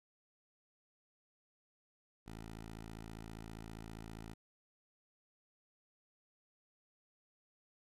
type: tone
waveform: 10% pulse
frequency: 55 Hz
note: A1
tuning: in tune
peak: -39 dBFS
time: 2.26-4.34 s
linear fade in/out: 10 ms
effects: resampled to 32000 Hz